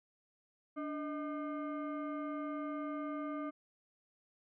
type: tone with frequency modulation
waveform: sine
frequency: 292.2 Hz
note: D4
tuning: 9 cents flat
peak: -37 dBFS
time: 0.76-3.51 s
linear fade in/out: 20 ms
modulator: 916 Hz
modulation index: 0.95
effects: none